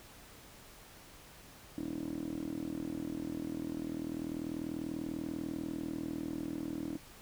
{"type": "tone with band-pass filter", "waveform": "10% pulse", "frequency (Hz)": 40.21, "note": "E1", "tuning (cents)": -42, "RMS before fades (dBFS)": -39, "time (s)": [1.78, 6.97], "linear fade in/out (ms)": 0, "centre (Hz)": 310, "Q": 8.4, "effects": ["pink hiss -55 dBFS RMS until 7.21 s"]}